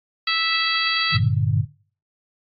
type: harmonic tone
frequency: 657 Hz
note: E5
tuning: 6 cents flat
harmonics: 2 / 3 / 4 / 5 / 6 / 7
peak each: -26 / -26 / -26 / -26 / -26 / -26 dBFS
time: 0.27-1.17 s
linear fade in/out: 5 ms
type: chord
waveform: sine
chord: G minor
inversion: none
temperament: equal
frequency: 98 / 116.54 / 146.83 Hz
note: G2 / Bb2 / D3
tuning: 0 / 0 / 0 cents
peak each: -22 dBFS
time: 1.11-1.66 s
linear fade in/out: 50 ms
effects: noise-tail reverb RT60 0.4 s tail -17 dB re dry + AAC 32 kbps